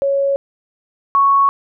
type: tone pair in turn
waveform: sine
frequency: 554.4 / 1108.8 Hz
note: C#5 / C#6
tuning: 0 / 0 cents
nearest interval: octave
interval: 1200 cents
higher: second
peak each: -13 / -9 dBFS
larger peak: second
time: 0.02-0.36 / 1.15-1.49 s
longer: neither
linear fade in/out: 0 ms
effects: none